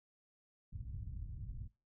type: low-pass noise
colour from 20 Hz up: white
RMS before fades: -45 dBFS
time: 0.72-1.68 s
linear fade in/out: 10 ms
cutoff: 110 Hz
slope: 24 dB/octave
effects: noise-tail reverb RT60 0.3 s tail -22 dB re dry